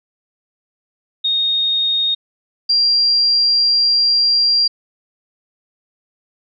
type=tone pair in turn; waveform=sine; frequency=3711 / 4756 Hz; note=A#7 / D8; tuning=-9 / +21 cents; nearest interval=major third; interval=430 cents; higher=second; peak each=-14 / -11 dBFS; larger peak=second; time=1.24-2.15 / 2.69-4.68 s; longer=second; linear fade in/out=10 ms; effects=none